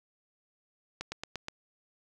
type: slowing click train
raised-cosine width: 0.2 ms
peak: -19 dBFS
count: 5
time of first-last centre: 1.01-1.484 s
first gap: 110 ms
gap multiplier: 1.05
effects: none